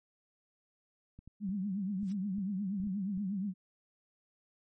clicks, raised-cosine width 5 ms, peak -38 dBFS, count 9, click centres 1.19 / 1.276 / 1.491 / 2.031 / 2.384 / 2.801 / 2.838 / 2.871 / 3.176 s
sine tone with vibrato, 196 Hz, G3, in tune, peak -32 dBFS, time 1.4-3.54 s, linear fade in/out 50 ms, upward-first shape triangle, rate 8.4 Hz, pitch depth 150 cents each way
blue noise with exponential growth, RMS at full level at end -47 dBFS, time 1.99-2.12 s, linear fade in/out 0 ms, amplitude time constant 27 ms
effects MP3 32 kbps

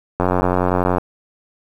click train, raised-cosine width 1 ms, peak -3 dBFS, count 72, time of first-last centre 0.2-0.983 s, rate 90.7 Hz, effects 7-bit

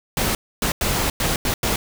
pink noise bursts at uneven times, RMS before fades -21 dBFS, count 6, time 0.17-0.35 / 0.62-0.72 / 0.81-1.1 / 1.2-1.36 / 1.45-1.54 / 1.63-1.76 s, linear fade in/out 2 ms, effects none

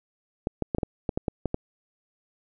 clicks, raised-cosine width 2 ms, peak -12 dBFS, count 10, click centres 0.471 / 0.623 / 0.748 / 0.784 / 0.832 / 1.092 / 1.175 / 1.282 / 1.457 / 1.544 s, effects none

